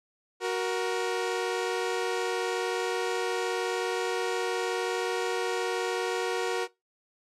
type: tone pair together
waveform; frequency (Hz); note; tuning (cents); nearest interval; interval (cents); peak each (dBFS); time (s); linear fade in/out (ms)
sawtooth; 370.8 / 469.9; F#4 / A#4; +4 / +14; major third; 410; -26; 0.4-6.68; 50
effects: noise-tail reverb RT60 0.2 s tail -20 dB re dry + low-pass 8000 Hz 12 dB/octave